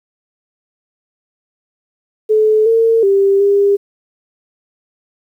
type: tone with pitch steps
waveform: sine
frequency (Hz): 431.9 / 454.1 / 394.1 / 401.5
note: A4 / A#4 / G4 / G4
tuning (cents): -32 / -45 / +9 / +41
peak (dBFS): -8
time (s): 2.29-3.77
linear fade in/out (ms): 20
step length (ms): 370
effects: 8-bit